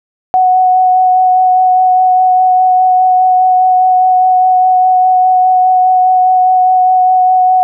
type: tone with vibrato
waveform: sine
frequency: 740 Hz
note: F#5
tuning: in tune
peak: -5 dBFS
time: 0.34-7.63 s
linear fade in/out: 0 ms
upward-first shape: sine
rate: 4.9 Hz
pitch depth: 11 cents each way
effects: none